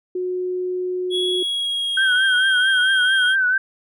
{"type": "tone", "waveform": "sine", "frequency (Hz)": 364.6, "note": "F#4", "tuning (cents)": -25, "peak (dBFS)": -21, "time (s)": [0.15, 1.43], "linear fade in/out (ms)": 5}
{"type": "tone with pitch glide", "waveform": "triangle", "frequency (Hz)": [3350, 3225], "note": ["G#7", "G7"], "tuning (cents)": [14, 48], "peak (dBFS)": -19, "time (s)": [1.1, 3.36], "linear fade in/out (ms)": 50, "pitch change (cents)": -66, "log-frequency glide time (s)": [1.3, 2.27]}
{"type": "tone with vibrato", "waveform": "sine", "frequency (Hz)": 1523, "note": "F#6", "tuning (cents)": 50, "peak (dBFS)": -15, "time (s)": [1.97, 3.58], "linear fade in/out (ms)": 5, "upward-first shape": "triangle", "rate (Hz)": 4.5, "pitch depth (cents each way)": 73}
{"effects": []}